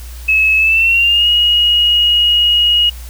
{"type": "tone with pitch glide", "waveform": "sine", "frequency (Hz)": [2586, 2886], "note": ["E7", "F#7"], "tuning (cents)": [-34, -44], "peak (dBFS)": -8, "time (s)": [0.28, 2.9], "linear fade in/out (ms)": 10, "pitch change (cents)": 190, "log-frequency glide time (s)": [0.57, 1.29], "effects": ["added 60 Hz sine -27 dBFS peak until 3.09 s", "white hiss -38 dBFS RMS until 3.09 s"]}